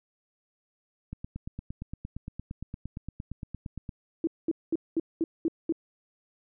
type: click train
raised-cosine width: 5 ms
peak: -24 dBFS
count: 25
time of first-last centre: 1.13-3.892 s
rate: 8.69 Hz
type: tone bursts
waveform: sine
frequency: 327.6 Hz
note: E4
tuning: 11 cents flat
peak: -23 dBFS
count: 7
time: 4.24-5.724 s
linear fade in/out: 2 ms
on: 32 ms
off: 210 ms
effects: none